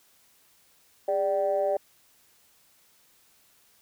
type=tone with amplitude modulation; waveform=sine; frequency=587.3 Hz; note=D5; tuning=in tune; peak=-18 dBFS; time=1.08-1.77 s; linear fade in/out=5 ms; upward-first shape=sine; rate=183 Hz; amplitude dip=95%; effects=tanh soft clip ceiling -14 dBFS + white hiss -62 dBFS RMS until 3.81 s